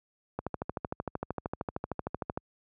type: click train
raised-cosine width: 1 ms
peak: -18 dBFS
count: 27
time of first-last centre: 0.39-2.375 s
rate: 13.1 Hz
effects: high-pass 60 Hz 12 dB/octave